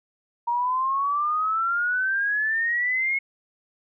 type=exponential sweep; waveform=sine; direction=up; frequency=939 to 2185 Hz; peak=-21 dBFS; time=0.47-3.19 s; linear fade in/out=10 ms; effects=none